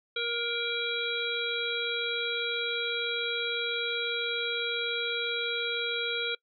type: harmonic tone with a mistuned harmonic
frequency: 470.9 Hz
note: A#4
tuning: 18 cents sharp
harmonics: 1 / 3 / 5 / 7 / 8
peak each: -35 / -35 / -35 / -35 / -35 dBFS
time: 0.16-6.35 s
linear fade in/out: 5 ms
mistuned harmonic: 8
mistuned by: +59 cents
effects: noise-tail reverb RT60 0.1 s tail -24 dB re dry